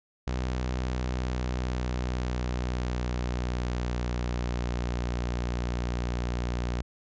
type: tone with pitch glide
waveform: sawtooth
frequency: 62.7 to 60.04 Hz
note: B1 to B1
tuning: +27 to -48 cents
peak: -24 dBFS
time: 0.27-6.82 s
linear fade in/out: 5 ms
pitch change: -75 cents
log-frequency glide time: 0.84-5.13 s
effects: resampled to 16000 Hz

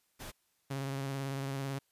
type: noise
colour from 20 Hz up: pink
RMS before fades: -45 dBFS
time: 0.19-0.32 s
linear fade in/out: 20 ms
type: tone with vibrato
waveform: sawtooth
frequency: 136.6 Hz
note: C#3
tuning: 25 cents flat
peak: -31 dBFS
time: 0.7-1.79 s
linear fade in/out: 10 ms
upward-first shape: sine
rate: 18 Hz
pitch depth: 30 cents each way
effects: white hiss -75 dBFS RMS until 1.91 s + resampled to 32000 Hz

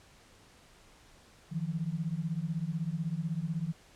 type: beating tone pair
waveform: sine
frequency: 155.5 / 171.5 Hz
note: D#3 / F3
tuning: -1 / -31 cents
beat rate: 16 Hz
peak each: -34 / -34 dBFS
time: 1.51-3.73 s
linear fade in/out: 20 ms
effects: pink hiss -59 dBFS RMS until 3.95 s + low-pass 9000 Hz 12 dB/octave

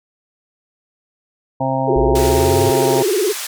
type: harmonic tone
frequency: 132.9 Hz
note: C3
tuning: 27 cents sharp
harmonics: 1 / 2 / 4 / 5 / 6 / 7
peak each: -23 / -23 / -23 / -23 / -23 / -23 dBFS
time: 1.6-3.03 s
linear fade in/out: 10 ms
type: tone with vibrato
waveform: sine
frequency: 392 Hz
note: G4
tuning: in tune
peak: -14 dBFS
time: 1.87-3.33 s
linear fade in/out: 20 ms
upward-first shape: sine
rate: 19 Hz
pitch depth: 190 cents each way
type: exponential sweep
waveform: sine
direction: up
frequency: 54.1 to 103.83 Hz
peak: -18 dBFS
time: 1.96-2.7 s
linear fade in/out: 0 ms
type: band-pass noise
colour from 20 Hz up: white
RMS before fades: -26 dBFS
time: 2.15-3.47 s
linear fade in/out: 5 ms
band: 870 to 11000 Hz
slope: 12 dB/octave
effects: none

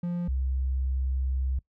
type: tone pair in turn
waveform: triangle / sine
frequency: 174.61 / 65.4 Hz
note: F3 / C2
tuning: 0 / 0 cents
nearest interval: octave + perfect fourth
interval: 1700 cents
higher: first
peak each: -25 dBFS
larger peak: neither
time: 0.03-0.28 / 0.28-1.59 s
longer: second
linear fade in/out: 5 ms
effects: noise-tail reverb RT60 0.1 s tail -21 dB re dry

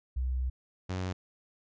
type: tone pair in turn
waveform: sine / sawtooth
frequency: 63.6 / 92.48 Hz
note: C2 / F#2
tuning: -48 / 0 cents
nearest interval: tritone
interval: 648 cents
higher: second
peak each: -28 / -28 dBFS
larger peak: neither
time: 0.16-0.5 / 0.89-1.13 s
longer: first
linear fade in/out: 10 ms
effects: resampled to 16000 Hz

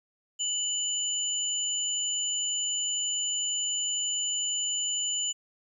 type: tone pair together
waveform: sine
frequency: 2964 / 7027 Hz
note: F#7 / A8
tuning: +2 / -3 cents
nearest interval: octave + minor third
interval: 1495 cents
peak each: -31 / -29 dBFS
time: 0.39-5.33 s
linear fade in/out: 20 ms
effects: 11-bit

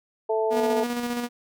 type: harmonic tone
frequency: 220 Hz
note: A3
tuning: in tune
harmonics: 2 / 3 / 4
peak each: -23 / -27 / -29 dBFS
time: 0.29-0.84 s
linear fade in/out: 10 ms
type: tone with tremolo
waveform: sawtooth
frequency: 240.9 Hz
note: B3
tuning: 43 cents flat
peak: -21 dBFS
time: 0.5-1.29 s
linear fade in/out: 50 ms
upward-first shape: square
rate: 15 Hz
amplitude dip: 35%
effects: none

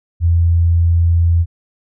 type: tone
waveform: sine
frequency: 84.6 Hz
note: E2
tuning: 45 cents sharp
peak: -9 dBFS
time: 0.2-1.46 s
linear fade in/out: 50 ms
effects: none

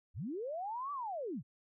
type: linear two-way sweep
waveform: sine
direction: up then down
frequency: 55.7 to 1175 to 94.8 Hz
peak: -37 dBFS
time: 0.14-1.43 s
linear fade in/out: 50 ms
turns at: 0.92 s
effects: none

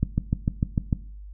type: click train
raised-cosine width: 5 ms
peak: -9 dBFS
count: 7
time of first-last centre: 0.03-0.928 s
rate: 6.68 Hz
effects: noise-tail reverb RT60 0.5 s tail -17 dB re dry + added 50 Hz sine -38 dBFS peak until 1.33 s

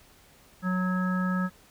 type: harmonic tone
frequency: 184 Hz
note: F#3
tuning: 9 cents flat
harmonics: 1 / 3 / 5 / 7 / 9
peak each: -25 / -40 / -42 / -34 / -36 dBFS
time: 0.62-1.5 s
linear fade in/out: 50 ms
effects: pink hiss -57 dBFS RMS until 1.7 s

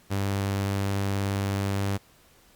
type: tone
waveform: sawtooth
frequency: 98.9 Hz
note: G2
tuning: 16 cents sharp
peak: -21 dBFS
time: 0.1-1.98 s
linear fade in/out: 20 ms
effects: pink hiss -58 dBFS RMS until 2.55 s + Opus 48 kbps

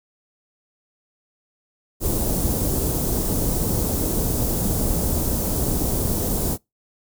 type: band-stop noise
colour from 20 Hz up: pink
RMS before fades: -22 dBFS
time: 2-6.58 s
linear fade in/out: 50 ms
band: 500 to 9200 Hz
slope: 12 dB/octave
effects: noise-tail reverb RT60 0.2 s tail -26 dB re dry

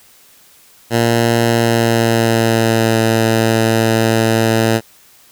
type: tone with pitch glide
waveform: 10% pulse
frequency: 116.54 to 112.7 Hz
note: A#2 to A2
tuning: 0 to +42 cents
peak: -3 dBFS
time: 0.9-4.81 s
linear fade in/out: 50 ms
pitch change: -58 cents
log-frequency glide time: 1.44-2.96 s
effects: white hiss -47 dBFS RMS until 5.31 s

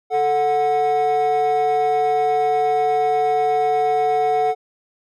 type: tone pair together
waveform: triangle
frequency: 440 / 736.1 Hz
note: A4 / F#5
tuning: 0 / -9 cents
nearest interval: major sixth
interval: 891 cents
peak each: -17 / -14 dBFS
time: 0.1-4.55 s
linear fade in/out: 50 ms
effects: tanh soft clip ceiling -10 dBFS

